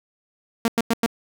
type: tone bursts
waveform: sawtooth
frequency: 230 Hz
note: A#3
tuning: 23 cents flat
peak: -13 dBFS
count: 4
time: 0.65-1.062 s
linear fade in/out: 2 ms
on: 31 ms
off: 96 ms
effects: none